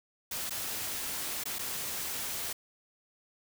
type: noise with dropouts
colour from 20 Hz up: white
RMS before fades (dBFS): -36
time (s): 0.31-2.53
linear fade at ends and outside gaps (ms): 5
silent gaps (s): 0.496-0.506 / 1.438-1.455 / 1.586-1.591
effects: none